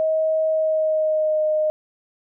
sine tone with pitch glide, 633 to 616.8 Hz, D#5 to D#5, +30 to -15 cents, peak -17 dBFS, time 0-1.7 s, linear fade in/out 0 ms, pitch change -45 cents, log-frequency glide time 0.49-1.43 s, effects none

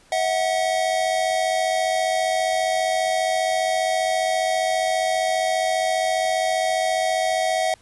square tone pair together, 645.1 / 740 Hz, E5 / F#5, -38 / 0 cents, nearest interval major second, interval 238 cents, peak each -23 dBFS, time 0.12-7.74 s, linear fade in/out 2 ms, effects pink hiss -54 dBFS RMS until 7.81 s + resampled to 24000 Hz

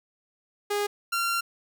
sawtooth tone pair in turn, 410.9 / 1376.5 Hz, G#4 / F6, -18 / -25 cents, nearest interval octave + major sixth, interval 2093 cents, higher second, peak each -21 dBFS, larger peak neither, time 0.7-0.87 / 1.12-1.41 s, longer second, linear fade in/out 10 ms, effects none

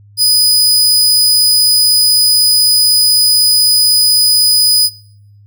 sawtooth tone, 4978 Hz, D#8, in tune, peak -4 dBFS, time 0.17-4.9 s, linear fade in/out 50 ms, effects noise-tail reverb RT60 0.8 s tail -24 dB re dry + added 102 Hz sine -39 dBFS peak until 5.46 s

